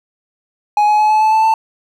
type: tone with pitch steps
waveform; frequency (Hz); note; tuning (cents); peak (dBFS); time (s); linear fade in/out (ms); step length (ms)
triangle; 836 / 844.2 / 852.6 / 861 / 869.5 / 878.1 / 886.7; G#5 / G#5 / G#5 / A5 / A5 / A5 / A5; +11 / +28 / +45 / -38 / -21 / -4 / +13; -7; 0.77-1.54; 2; 110
effects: none